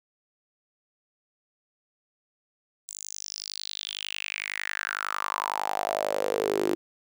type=tone with high-pass filter sweep; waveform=sawtooth; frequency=51 Hz; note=G#1; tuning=31 cents flat; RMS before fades=-31 dBFS; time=2.88-6.75 s; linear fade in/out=0 ms; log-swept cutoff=7700 to 340 Hz; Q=5.8; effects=none